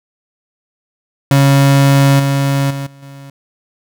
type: tone with level steps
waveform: 35% pulse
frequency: 138.59 Hz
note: C#3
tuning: in tune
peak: -5 / -10 / -18 / -36 / -30 dBFS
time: 1.31-3.3 s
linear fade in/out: 2 ms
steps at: 2.19 / 2.7 / 2.86 / 3.02 s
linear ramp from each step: 10 ms
effects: none